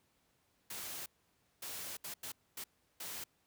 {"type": "noise bursts at uneven times", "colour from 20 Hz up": "white", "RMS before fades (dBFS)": -44, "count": 6, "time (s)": [[0.7, 1.06], [1.62, 1.97], [2.04, 2.14], [2.23, 2.32], [2.57, 2.64], [3, 3.24]], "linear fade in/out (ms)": 5, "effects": ["pink hiss -75 dBFS RMS until 3.46 s", "high-pass 60 Hz 12 dB/octave"]}